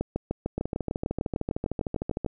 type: two click trains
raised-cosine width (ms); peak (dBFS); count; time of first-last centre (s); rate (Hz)
2; -14 / -15; 16 / 23; 0.01-2.262 / 0.58-2.247; 6.66 / 13.2
effects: none